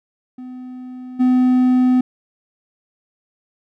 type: tone with level steps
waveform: triangle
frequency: 253 Hz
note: B3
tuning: 42 cents sharp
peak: -28 / -9 dBFS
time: 0.38-2.01 s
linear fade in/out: 5 ms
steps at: 1.19 s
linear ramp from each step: 20 ms
effects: none